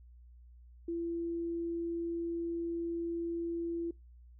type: tone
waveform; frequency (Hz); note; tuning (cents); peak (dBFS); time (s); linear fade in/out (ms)
sine; 337.6; E4; +41; -33; 0.88-3.91; 5
effects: noise-tail reverb RT60 0.2 s tail -24 dB re dry + added 60 Hz sine -53 dBFS peak until 4.39 s